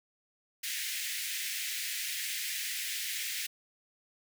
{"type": "high-pass noise", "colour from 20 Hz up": "pink", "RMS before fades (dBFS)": -36, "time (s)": [0.63, 3.47], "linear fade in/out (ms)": 10, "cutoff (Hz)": 1800, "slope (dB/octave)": 48, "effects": []}